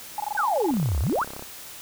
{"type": "tone bursts", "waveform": "sine", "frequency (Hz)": 840, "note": "G#5", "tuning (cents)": 19, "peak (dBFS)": -24, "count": 13, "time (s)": [0.18, 0.705], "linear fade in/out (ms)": 2, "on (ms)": 21, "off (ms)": 21}
{"type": "exponential two-way sweep", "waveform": "sine", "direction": "down then up", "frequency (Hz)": [1633, 61.74, 1633], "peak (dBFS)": -21, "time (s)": [0.37, 1.24], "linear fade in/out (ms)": 10, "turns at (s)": 1}
{"type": "click train", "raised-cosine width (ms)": 1, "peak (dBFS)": -23, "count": 25, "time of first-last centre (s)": [0.71, 1.424], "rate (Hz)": 33.6}
{"effects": ["white hiss -41 dBFS RMS until 1.81 s"]}